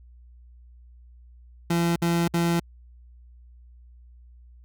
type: tone bursts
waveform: 30% pulse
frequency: 170 Hz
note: F3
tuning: 46 cents flat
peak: -18 dBFS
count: 3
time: 1.7-2.598 s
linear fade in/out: 5 ms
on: 260 ms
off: 59 ms
effects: added 60 Hz sine -47 dBFS peak until 4.64 s